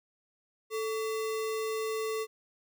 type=tone with sample-and-hold; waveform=sine; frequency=439.4 Hz; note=A4; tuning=2 cents flat; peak=-30 dBFS; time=0.7-2.27 s; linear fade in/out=50 ms; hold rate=1575 Hz; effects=none